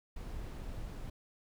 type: noise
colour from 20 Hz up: brown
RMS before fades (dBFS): -42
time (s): 0.16-1.1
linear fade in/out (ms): 5
effects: none